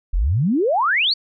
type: exponential sweep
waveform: sine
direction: up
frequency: 36.71 to 4707 Hz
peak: -15 dBFS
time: 0.13-1.14 s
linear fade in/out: 10 ms
effects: none